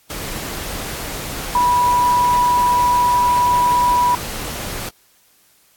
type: tone in noise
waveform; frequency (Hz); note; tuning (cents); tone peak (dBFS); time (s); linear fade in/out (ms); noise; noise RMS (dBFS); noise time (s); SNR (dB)
sine; 979; B5; -15; -12; 1.55-4.15; 2; pink; -27; 0.1-4.89; +12
effects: white hiss -55 dBFS RMS until 5.76 s + AAC 64 kbps